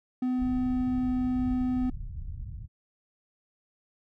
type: tone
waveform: triangle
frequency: 252.8 Hz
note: B3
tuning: 41 cents sharp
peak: -23 dBFS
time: 0.22-1.9 s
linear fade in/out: 5 ms
type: low-pass noise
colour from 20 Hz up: pink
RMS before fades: -37 dBFS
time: 0.38-2.68 s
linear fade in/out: 50 ms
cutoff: 120 Hz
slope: 24 dB/octave
effects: none